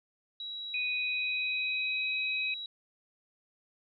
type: tone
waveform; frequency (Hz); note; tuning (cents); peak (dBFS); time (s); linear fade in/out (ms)
sine; 3882; B7; -31; -37; 0.4-2.66; 2
type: tone with pitch glide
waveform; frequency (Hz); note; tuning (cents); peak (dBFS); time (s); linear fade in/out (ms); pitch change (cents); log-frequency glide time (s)
sine; 2489 to 2528; D#7 to D#7; 0 to +27; -30; 0.74-2.54; 2; +27; 0.89-2.15
effects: none